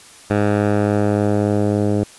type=tone with low-pass filter sweep; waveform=10% pulse; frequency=103.5 Hz; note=G#2; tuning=5 cents flat; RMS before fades=-17 dBFS; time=0.3-2.04 s; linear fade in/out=5 ms; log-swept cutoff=1800 to 500 Hz; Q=0.77; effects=white hiss -43 dBFS RMS until 2.18 s + resampled to 24000 Hz